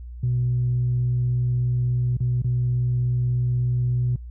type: tone with dropouts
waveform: sine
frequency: 123.47 Hz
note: B2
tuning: in tune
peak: -18 dBFS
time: 0.23-4.16 s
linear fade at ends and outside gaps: 5 ms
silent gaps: 2.17-2.204 / 2.42-2.444 s
effects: tanh soft clip ceiling -15 dBFS + added 60 Hz sine -34 dBFS peak until 4.3 s